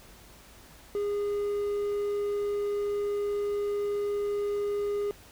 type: tone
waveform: triangle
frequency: 409.4 Hz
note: G#4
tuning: 25 cents flat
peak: -25 dBFS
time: 0.95-5.11 s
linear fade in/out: 0 ms
effects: added 50 Hz sine -58 dBFS peak until 5.31 s + pink hiss -53 dBFS RMS until 5.31 s